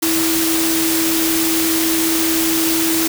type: tone in noise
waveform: sine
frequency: 326.1 Hz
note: E4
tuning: 19 cents flat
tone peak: -17 dBFS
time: 0.02-3.08 s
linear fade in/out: 10 ms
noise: white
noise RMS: -19 dBFS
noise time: 0.02-3.08 s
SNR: -1 dB
effects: none